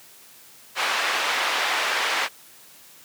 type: band-pass noise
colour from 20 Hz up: white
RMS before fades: -24 dBFS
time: 0.75-2.29 s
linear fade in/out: 50 ms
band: 710 to 2500 Hz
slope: 12 dB/octave
effects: white hiss -49 dBFS RMS until 3.04 s + high-pass 100 Hz 12 dB/octave